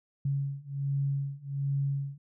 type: beating tone pair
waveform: sine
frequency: 138.59 / 139.89 Hz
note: C#3 / C#3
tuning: 0 / +16 cents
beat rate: 1.3 Hz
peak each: -32 / -31 dBFS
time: 0.25-2.18 s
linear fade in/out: 5 ms
effects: none